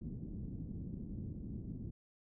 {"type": "low-pass noise", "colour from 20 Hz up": "white", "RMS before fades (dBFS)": -44, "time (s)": [0.01, 1.91], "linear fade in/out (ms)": 10, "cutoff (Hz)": 240, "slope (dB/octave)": 24, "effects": []}